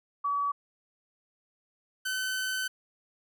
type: tone pair in turn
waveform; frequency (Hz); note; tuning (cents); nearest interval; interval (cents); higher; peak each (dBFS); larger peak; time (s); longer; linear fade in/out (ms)
sine / sawtooth; 1140 / 1521.7; C#6 / F#6; +48 / +48; perfect fourth; 500; second; -26; neither; 0.24-0.52 / 2.05-2.68; second; 10
effects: none